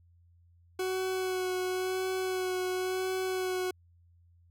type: tone with vibrato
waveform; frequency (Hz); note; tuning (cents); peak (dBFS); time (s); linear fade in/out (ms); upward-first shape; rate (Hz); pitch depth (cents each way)
40% pulse; 371.4; F#4; +7; -29; 0.79-3.71; 5; sine; 0.95; 17
effects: added 86 Hz sine -59 dBFS peak until 4.5 s